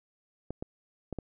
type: clicks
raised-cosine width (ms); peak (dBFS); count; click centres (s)
2; -22; 4; 0.506 / 0.625 / 1.127 / 1.187
effects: none